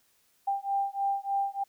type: beating tone pair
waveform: sine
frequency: 791 / 794.3 Hz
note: G5 / G5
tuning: +15 / +23 cents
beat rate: 3.3 Hz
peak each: -30 / -30 dBFS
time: 0.47-1.64 s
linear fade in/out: 10 ms
effects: white hiss -68 dBFS RMS until 1.68 s